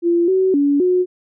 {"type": "tone with pitch steps", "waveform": "sine", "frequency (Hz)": [342.8, 377.2, 284.9, 363.6], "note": ["F4", "F#4", "C#4", "F#4"], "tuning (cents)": [-32, 33, 48, -30], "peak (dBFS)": -12, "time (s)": [0.02, 1.06], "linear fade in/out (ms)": 50, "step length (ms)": 260, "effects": []}